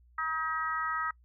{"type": "harmonic tone", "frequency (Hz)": 318.2, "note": "D#4", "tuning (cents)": 39, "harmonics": [3, 4, 5, 6], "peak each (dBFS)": [-40, -31, -39, -38], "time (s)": [0.18, 1.11], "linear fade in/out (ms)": 5, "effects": ["noise-tail reverb RT60 0.1 s tail -25 dB re dry", "added 60 Hz sine -58 dBFS peak until 1.24 s"]}